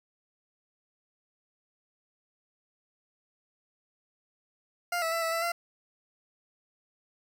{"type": "tone with pitch steps", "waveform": "20% pulse", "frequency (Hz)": [700, 654, 666, 655, 665, 685], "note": ["F5", "E5", "E5", "E5", "E5", "F5"], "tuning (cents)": [4, -14, 18, -11, 15, -34], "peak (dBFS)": -23, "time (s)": [4.92, 5.52], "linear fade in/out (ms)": 5, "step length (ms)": 100, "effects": ["10-bit"]}